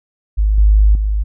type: tone with level steps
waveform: sine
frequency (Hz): 51.9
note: G#1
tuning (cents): 0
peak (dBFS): -10 / -6 / -13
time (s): 0.37-1.24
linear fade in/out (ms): 20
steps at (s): 0.58 / 0.95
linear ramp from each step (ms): 2
effects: none